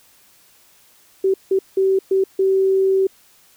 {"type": "tone bursts at uneven times", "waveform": "sine", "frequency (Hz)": 384, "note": "G4", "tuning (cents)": -36, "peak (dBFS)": -13, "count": 5, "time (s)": [[1.24, 1.34], [1.51, 1.59], [1.77, 1.99], [2.11, 2.24], [2.39, 3.07]], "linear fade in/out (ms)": 5, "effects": ["white hiss -53 dBFS RMS until 3.56 s"]}